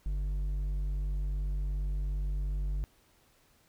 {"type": "tone with hard clipping", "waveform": "sine", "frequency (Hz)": 48.66, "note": "G1", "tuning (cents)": -12, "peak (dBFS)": -31, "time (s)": [0.06, 2.84], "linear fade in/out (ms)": 0, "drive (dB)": 5, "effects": ["pink hiss -66 dBFS RMS until 3.68 s"]}